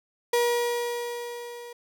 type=tone with level ramp; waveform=35% pulse; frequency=478.4 Hz; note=A#4; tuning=45 cents sharp; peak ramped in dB=-18 to -38 dBFS; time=0.33-1.73 s; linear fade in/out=5 ms; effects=none